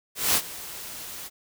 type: noise with ADSR envelope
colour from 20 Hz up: white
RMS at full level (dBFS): -20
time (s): 0.15-1.3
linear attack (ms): 200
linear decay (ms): 61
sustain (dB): -18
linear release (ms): 38
effects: none